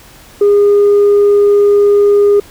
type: tone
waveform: sine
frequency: 408.1 Hz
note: G#4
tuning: 30 cents flat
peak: -3 dBFS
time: 0.41-2.4 s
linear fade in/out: 5 ms
effects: tanh soft clip ceiling -3 dBFS + pink hiss -39 dBFS RMS until 2.5 s